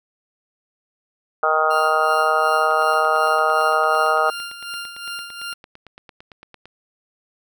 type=harmonic tone; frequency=156.5 Hz; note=D#3; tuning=10 cents sharp; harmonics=3 / 4 / 5 / 6 / 7 / 8 / 9; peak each=-25 / -22 / -22 / -30 / -29 / -19 / -23 dBFS; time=1.43-4.3 s; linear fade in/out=2 ms
type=tone with tremolo; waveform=20% pulse; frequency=1396.9 Hz; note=F6; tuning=in tune; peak=-22 dBFS; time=1.7-5.54 s; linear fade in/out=10 ms; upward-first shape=sine; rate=2.7 Hz; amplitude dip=60%
type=click train; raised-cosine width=0.3 ms; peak=-25 dBFS; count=36; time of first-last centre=2.71-6.656 s; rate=8.87 Hz
effects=none